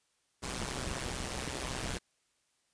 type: noise with amplitude modulation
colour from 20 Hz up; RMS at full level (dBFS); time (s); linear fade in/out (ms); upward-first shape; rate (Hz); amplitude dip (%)
pink; -34; 0.42-1.99; 20; sine; 128; 85
effects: white hiss -75 dBFS RMS until 2.73 s + resampled to 22050 Hz